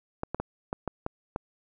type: clicks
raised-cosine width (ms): 1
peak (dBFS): -16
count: 7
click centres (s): 0.234 / 0.346 / 0.4 / 0.729 / 0.877 / 1.064 / 1.361
effects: none